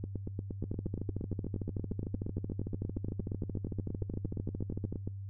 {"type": "two click trains", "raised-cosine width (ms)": 3, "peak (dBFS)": [-24, -23], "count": [44, 58], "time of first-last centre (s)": [[0.04, 5.075], [0.64, 4.926]], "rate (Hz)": [8.54, 13.3], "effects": ["noise-tail reverb RT60 0.3 s tail -25 dB re dry", "added 98 Hz sine -39 dBFS peak until 5.29 s"]}